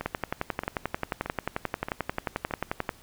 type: two click trains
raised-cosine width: 0.5 ms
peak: -12 / -17 dBFS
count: 33 / 5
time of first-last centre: 0.06-2.892 / 0.01-2.51 s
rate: 11.3 / 1.6 Hz
effects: pink hiss -54 dBFS RMS until 3.02 s